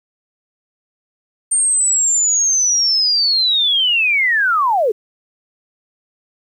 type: linear sweep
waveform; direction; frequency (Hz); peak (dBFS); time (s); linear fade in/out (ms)
sine; down; 8790 to 389.9; -12; 1.51-4.92; 10
effects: 8-bit